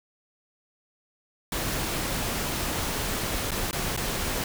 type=noise with dropouts; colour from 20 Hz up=pink; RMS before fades=-29 dBFS; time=1.52-4.44 s; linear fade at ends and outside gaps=2 ms; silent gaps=3.508-3.516 / 3.711-3.729 / 3.965-3.974 s; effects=none